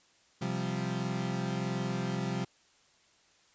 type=chord; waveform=35% pulse; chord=C suspended fourth; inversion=none; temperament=equal; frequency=130.81 / 174.61 / 196 Hz; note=C3 / F3 / G3; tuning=0 / 0 / 0 cents; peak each=-34 dBFS; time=0.41-2.45 s; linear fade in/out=10 ms; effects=white hiss -65 dBFS RMS until 3.54 s + resampled to 16000 Hz